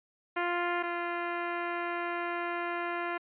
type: tone pair in turn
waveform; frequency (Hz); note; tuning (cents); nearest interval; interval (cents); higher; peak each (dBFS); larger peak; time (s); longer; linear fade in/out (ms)
10% pulse; 349.2 / 346.2; F4 / F4; 0 / -15; unison; 15; first; -20 / -23; first; 0.36-0.83 / 0.83-3.18; second; 10
effects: resampled to 8000 Hz